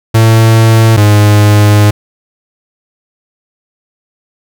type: tone pair in turn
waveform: 45% pulse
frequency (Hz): 112.3 / 104.33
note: A2 / G#2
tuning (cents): +36 / +8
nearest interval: minor second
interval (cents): 128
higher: first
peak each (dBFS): -3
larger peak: neither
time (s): 0.14-0.97 / 0.97-1.91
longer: second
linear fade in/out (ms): 10
effects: none